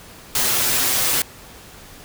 white noise with comb filter, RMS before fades -19 dBFS, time 0.35-1.22 s, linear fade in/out 2 ms, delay 8 ms, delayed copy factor +1, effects pink hiss -42 dBFS RMS until 2.04 s

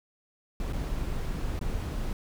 brown noise with dropouts, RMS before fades -31 dBFS, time 0.6-2.13 s, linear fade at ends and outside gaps 1 ms, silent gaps 0.726-0.732 / 1.592-1.612 s, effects none

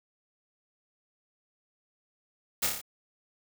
white noise with echo, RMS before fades -27 dBFS, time 2.62-2.67 s, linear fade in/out 10 ms, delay 29 ms, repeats 5, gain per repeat -3 dB, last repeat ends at 2.815 s, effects none

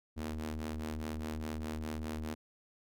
sawtooth ring-modulated tone, 77.78 Hz, D#2, in tune, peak -30 dBFS, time 0.16-2.35 s, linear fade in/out 20 ms, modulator 158 Hz, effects none

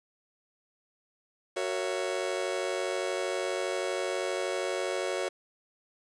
40% pulse chord, F# dominant seventh, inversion none, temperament just, 370 / 462.5 / 555 / 666 Hz, F#4 / A#4 / C#5 / E5, 0 / -14 / +2 / +18 cents, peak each -33 / -36 / -33 / -37 dBFS, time 1.56-5.29 s, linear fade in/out 10 ms, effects resampled to 22050 Hz + 9-bit

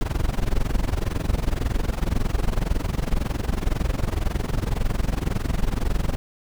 brown noise with amplitude modulation, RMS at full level -19 dBFS, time 0.01-6.16 s, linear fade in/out 0 ms, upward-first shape sine, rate 21.9 Hz, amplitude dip 90%, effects none

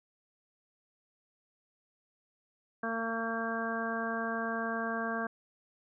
harmonic tone, 227.4 Hz, A#3, 43 cents flat, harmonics 1 / 2 / 3 / 4 / 5 / 6 / 7, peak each -37 / -40 / -38 / -46 / -39 / -45 / -37 dBFS, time 2.83-5.27 s, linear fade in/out 5 ms, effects none

